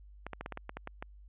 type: clicks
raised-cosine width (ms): 0.5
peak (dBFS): -24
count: 10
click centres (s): 0.266 / 0.333 / 0.41 / 0.461 / 0.523 / 0.574 / 0.694 / 0.77 / 0.874 / 1.025
effects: added 50 Hz sine -51 dBFS peak until 1.28 s + resampled to 8000 Hz